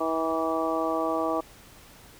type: harmonic tone with a mistuned harmonic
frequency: 161.6 Hz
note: E3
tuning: 34 cents flat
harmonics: 2 / 3 / 4 / 5 / 6 / 7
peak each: -30 / -32 / -29 / -34 / -36 / -31 dBFS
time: 0-1.41 s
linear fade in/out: 10 ms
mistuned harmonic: 7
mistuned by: +32 cents
effects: pink hiss -51 dBFS RMS until 2.19 s